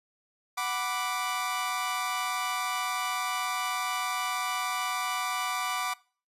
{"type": "chord", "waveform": "sawtooth", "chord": "B minor", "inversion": "second", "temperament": "equal", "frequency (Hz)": [740, 987.8, 1174.7], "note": ["F#5", "B5", "D6"], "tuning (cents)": [0, 0, 0], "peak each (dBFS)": [-31, -31, -28], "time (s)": [0.57, 5.94], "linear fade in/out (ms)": 10, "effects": ["noise-tail reverb RT60 0.4 s tail -22 dB re dry", "resampled to 32000 Hz"]}